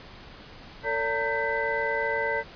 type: tone cluster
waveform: sine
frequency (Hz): 452.1 / 570 / 912 / 1559 / 2003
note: A4 / C#5 / A#5 / G6 / B6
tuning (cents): +47 / +48 / -38 / -10 / +24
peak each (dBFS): -31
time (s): 0.83-2.44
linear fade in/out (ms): 50
effects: pink hiss -46 dBFS RMS until 2.55 s + resampled to 11025 Hz